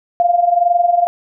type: tone with amplitude modulation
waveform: sine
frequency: 698.5 Hz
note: F5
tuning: in tune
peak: -7 dBFS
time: 0.2-1.07 s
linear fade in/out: 0 ms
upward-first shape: sine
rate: 21.9 Hz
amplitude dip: 75%
effects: none